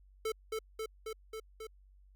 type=tone with echo; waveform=square; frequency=440 Hz; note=A4; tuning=in tune; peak=-33 dBFS; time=0.25-0.32 s; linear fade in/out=5 ms; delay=270 ms; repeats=5; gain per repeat=-2 dB; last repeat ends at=1.67 s; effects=added 48 Hz sine -58 dBFS peak until 2.15 s